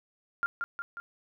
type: tone with echo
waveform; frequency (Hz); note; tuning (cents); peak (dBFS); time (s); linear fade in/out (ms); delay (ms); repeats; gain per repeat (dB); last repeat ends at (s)
sine; 1396.9; F6; 0; -25; 0.43-0.46; 0; 180; 3; -4; 1
effects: none